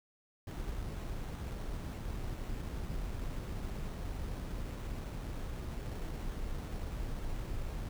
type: noise with sample-and-hold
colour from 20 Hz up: brown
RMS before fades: -39 dBFS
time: 0.47-7.89 s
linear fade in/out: 5 ms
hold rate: 4900 Hz
effects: none